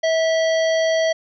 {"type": "harmonic tone with a mistuned harmonic", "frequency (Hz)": 647, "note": "E5", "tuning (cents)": -32, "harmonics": [1, 3, 5, 7, 9], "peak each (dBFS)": [-16, -26, -30, -33, -35], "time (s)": [0.03, 1.13], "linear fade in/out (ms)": 10, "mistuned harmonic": 3, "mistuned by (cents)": 19, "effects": []}